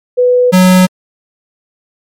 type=tone pair in turn; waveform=sine / square; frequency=495.5 / 184.27 Hz; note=B4 / F#3; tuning=+6 / -7 cents; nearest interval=octave + perfect fourth; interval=1713 cents; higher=first; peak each=-5 / -4 dBFS; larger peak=second; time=0.17-0.52 / 0.52-0.87 s; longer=neither; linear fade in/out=20 ms; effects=MP3 64 kbps